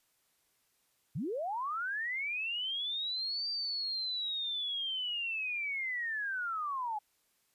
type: linear two-way sweep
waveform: sine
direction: up then down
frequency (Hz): 110 to 4699 to 819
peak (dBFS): -33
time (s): 1.15-6.99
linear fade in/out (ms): 10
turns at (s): 3.49
effects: white hiss -74 dBFS RMS until 7.54 s + resampled to 32000 Hz